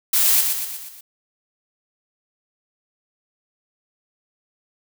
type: noise with echo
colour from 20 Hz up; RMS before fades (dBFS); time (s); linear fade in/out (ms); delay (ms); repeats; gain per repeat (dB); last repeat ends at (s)
blue; -17; 0.13-0.41; 5; 120; 5; -5; 1.01
effects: none